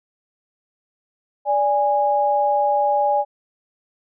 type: tone pair together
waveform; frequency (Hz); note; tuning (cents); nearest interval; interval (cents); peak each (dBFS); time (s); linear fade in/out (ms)
sine; 583 / 824.5; D5 / G#5; -13 / -13; tritone; 600; -20 / -17; 1.45-3.25; 50
effects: none